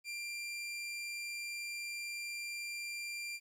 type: tone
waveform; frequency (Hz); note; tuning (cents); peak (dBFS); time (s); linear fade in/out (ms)
sawtooth; 2377; D7; +20; -36; 0.04-3.4; 50
effects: low-pass 11000 Hz 12 dB/octave + 12-bit